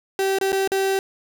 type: tone with dropouts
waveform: 35% pulse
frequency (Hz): 387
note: G4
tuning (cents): -22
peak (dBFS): -17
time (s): 0.19-0.99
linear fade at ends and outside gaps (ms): 1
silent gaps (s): 0.386-0.412 / 0.52-0.528 / 0.676-0.718
effects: none